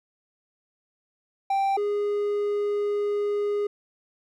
triangle tone pair in turn, 784 / 411.6 Hz, G5 / G#4, 0 / -16 cents, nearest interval major seventh, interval 1116 cents, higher first, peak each -19 / -21 dBFS, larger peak first, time 1.5-1.77 / 1.77-3.67 s, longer second, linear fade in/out 5 ms, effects none

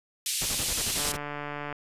white band-pass noise, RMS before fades -30 dBFS, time 0.26-1.12 s, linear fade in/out 2 ms, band 2500 to 11000 Hz, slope 24 dB/octave
pink noise with tremolo, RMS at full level -34 dBFS, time 0.41-1.17 s, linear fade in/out 10 ms, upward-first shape square, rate 11 Hz, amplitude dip 65%
click train, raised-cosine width 0.5 ms, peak -20 dBFS, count 110, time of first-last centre 0.98-1.727 s, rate 146 Hz
effects resampled to 32000 Hz

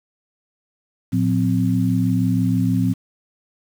sine tone cluster, 113.6 / 179.9 / 259.1 Hz, A#2 / F#3 / C4, -44 / -48 / -17 cents, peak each -20 dBFS, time 1.12-2.94 s, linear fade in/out 20 ms, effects 7-bit

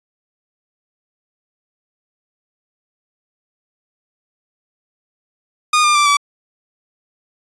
sawtooth tone with pitch steps, 1226 / 1200.1 / 1174.7 / 1149.9 Hz, D#6 / D6 / D6 / D6, -26 / +37 / 0 / -37 cents, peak -7 dBFS, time 5.73-6.17 s, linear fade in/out 5 ms, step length 110 ms, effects resampled to 22050 Hz

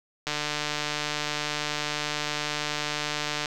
click train, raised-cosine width 0.2 ms, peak -11 dBFS, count 476, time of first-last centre 0.27-3.458 s, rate 149 Hz, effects none

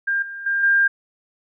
sine tone with level steps, 1600 Hz, G6, 35 cents sharp, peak -18 / -30 / -18 / -13 dBFS, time 0.07-0.88 s, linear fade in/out 10 ms, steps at 0.22 / 0.46 / 0.63 s, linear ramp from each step 5 ms, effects none

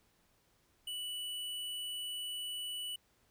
square tone, 2960 Hz, F#7, in tune, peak -39 dBFS, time 0.87-2.96 s, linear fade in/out 5 ms, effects pink hiss -72 dBFS RMS until 3.3 s

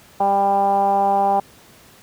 10% pulse tone with low-pass filter, 198.2 Hz, G3, 19 cents sharp, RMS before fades -17 dBFS, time 0.2-1.4 s, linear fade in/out 5 ms, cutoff 820 Hz, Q 6.9, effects pink hiss -48 dBFS RMS until 2.02 s + high-pass 60 Hz 12 dB/octave

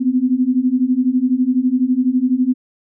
sine beating tone pair, 246.9 / 258.9 Hz, B3 / C4, 0 / -18 cents, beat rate 12 Hz, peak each -17 / -15 dBFS, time 0-2.54 s, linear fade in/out 20 ms, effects none

